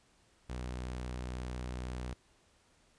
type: tone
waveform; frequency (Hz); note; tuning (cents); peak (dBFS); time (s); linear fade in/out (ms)
sawtooth; 62; B1; +7; -34; 0.49-2.14; 10
effects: pink hiss -68 dBFS RMS until 2.98 s + resampled to 22050 Hz